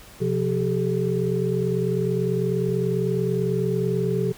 sine tone cluster, 128.2 / 177.3 / 390.2 / 430.3 Hz, C3 / F3 / G4 / A4, -35 / +26 / -8 / -39 cents, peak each -26 dBFS, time 0.2-4.33 s, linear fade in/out 20 ms, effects pink hiss -46 dBFS RMS until 4.37 s

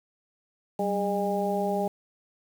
harmonic tone with a mistuned harmonic, 202.9 Hz, G#3, 40 cents flat, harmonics 1 / 2 / 3 / 4, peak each -30 / -30 / -30 / -30 dBFS, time 0.79-1.88 s, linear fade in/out 5 ms, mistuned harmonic 1, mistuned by -87 cents, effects 8-bit

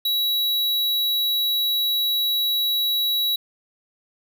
square tone, 3900 Hz, B7, 23 cents flat, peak -20 dBFS, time 0.05-3.36 s, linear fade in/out 5 ms, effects none

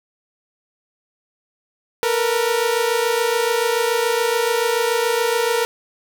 sawtooth tone pair together, 454.3 / 481.3 Hz, A#4 / B4, -45 / -45 cents, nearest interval minor second, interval 100 cents, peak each -16 dBFS, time 2.03-5.65 s, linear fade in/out 0 ms, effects none

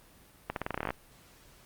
accelerating click train, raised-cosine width 0.5 ms, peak -16 dBFS, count 13, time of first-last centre 0.5-0.905 s, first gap 62 ms, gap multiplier 0.88, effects pink hiss -58 dBFS RMS until 1.65 s + Opus 32 kbps

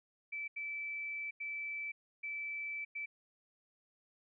sine tone bursts at uneven times, 2317 Hz, D7, 24 cents flat, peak -38 dBFS, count 5, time 0.32-0.48 / 0.56-1.31 / 1.4-1.92 / 2.23-2.85 / 2.95-3.06 s, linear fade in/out 10 ms, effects none

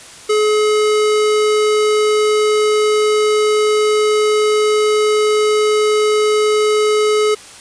square tone, 425.3 Hz, G#4, 41 cents sharp, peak -12 dBFS, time 0.29-7.35 s, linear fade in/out 10 ms, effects white hiss -37 dBFS RMS until 7.6 s + resampled to 22050 Hz

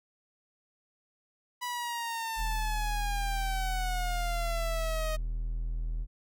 sawtooth exponential sweep, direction down, 986 to 622.3 Hz, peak -29 dBFS, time 1.61-5.17 s, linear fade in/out 20 ms
triangle tone, 40.48 Hz, E1, 31 cents flat, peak -28 dBFS, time 2.36-6.07 s, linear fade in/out 50 ms
effects none

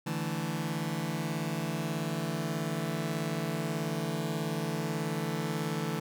sawtooth chord, D suspended second, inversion none, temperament just, 146.83 / 165.19 / 220.2 Hz, D3 / E3 / A3, 0 / +4 / +2 cents, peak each -32 / -30 / -33 dBFS, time 0.06-6 s, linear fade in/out 10 ms, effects none

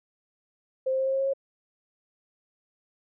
sine tone with pitch steps, 523.3 / 526.9 / 530.6 / 534.3 / 538 / 541.8 / 545.5 Hz, C5 / C5 / C5 / C5 / C5 / C#5 / C#5, 0 / +12 / +24 / +36 / +48 / -40 / -28 cents, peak -23 dBFS, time 0.86-1.336 s, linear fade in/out 10 ms, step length 68 ms, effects none

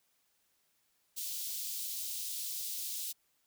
white high-pass noise, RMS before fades -39 dBFS, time 1.16-3.13 s, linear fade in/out 20 ms, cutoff 3400 Hz, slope 24 dB/octave, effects white hiss -75 dBFS RMS until 3.46 s

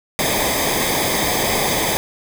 pink noise with comb filter, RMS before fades -19 dBFS, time 0.19-1.97 s, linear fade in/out 0 ms, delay 0.71 ms, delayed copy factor -0.75, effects none

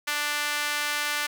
sawtooth tone with high-pass filter, 294.4 Hz, D4, 4 cents sharp, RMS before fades -28 dBFS, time 0.07-1.27 s, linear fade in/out 10 ms, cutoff 1600 Hz, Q 1.2, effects none

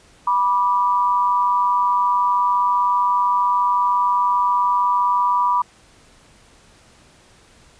sine tone pair together, 980.4 / 1174.7 Hz, B5 / D6, -13 / 0 cents, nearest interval minor third, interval 313 cents, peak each -16 / -20 dBFS, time 0.27-5.62 s, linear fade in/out 5 ms, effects pink hiss -51 dBFS RMS until 7.79 s + resampled to 22050 Hz

